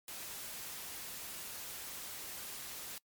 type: noise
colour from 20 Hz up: white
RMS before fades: -45 dBFS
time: 0.08-2.98 s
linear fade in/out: 2 ms
effects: noise-tail reverb RT60 0.1 s tail -24 dB re dry + MP3 96 kbps